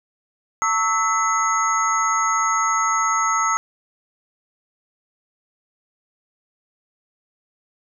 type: tone cluster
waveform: sine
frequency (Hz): 903 / 1121 / 1304 / 2016 / 6550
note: A5 / C#6 / E6 / B6 / G#8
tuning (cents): +45 / +19 / -19 / +35 / -25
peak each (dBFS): -26 / -26 / -19 / -28 / -26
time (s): 0.62-3.57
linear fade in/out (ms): 0
effects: none